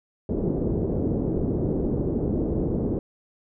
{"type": "low-pass noise", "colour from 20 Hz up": "white", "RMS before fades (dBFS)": -25, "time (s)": [0.29, 2.99], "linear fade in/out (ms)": 2, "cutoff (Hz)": 410, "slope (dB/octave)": 24, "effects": []}